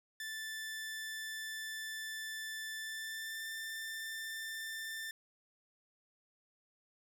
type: tone with pitch glide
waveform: sawtooth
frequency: 1760 to 1783.5 Hz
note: A6 to A6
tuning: 0 to +23 cents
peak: -37 dBFS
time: 0.2-5.11 s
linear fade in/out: 2 ms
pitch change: +23 cents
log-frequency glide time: 2.77-3.48 s
effects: none